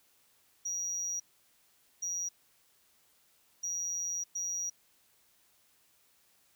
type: tone bursts at uneven times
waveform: sine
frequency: 5760 Hz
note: F#8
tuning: 47 cents flat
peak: -31 dBFS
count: 4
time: 0.65-1.2 / 2.02-2.29 / 3.63-4.24 / 4.35-4.7 s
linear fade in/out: 10 ms
effects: tanh soft clip ceiling -30 dBFS + white hiss -68 dBFS RMS until 6.55 s